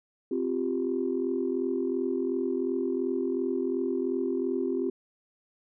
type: chord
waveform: sine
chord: C suspended fourth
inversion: none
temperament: equal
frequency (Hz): 261.6 / 349.2 / 392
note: C4 / F4 / G4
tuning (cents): 0 / 0 / 0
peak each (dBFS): -30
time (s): 0.31-4.9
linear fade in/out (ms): 5
effects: tanh soft clip ceiling -17 dBFS